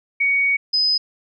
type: tone pair in turn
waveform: sine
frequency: 2240 / 5029 Hz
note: C#7 / D#8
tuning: +18 / +18 cents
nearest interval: octave + major second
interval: 1400 cents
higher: second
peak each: -15 dBFS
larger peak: neither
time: 0.2-0.57 / 0.73-0.98 s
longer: first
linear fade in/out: 10 ms
effects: none